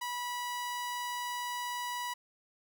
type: tone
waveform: sawtooth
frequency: 977 Hz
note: B5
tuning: 19 cents flat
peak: -31 dBFS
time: 0.01-2.14 s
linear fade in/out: 10 ms
effects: none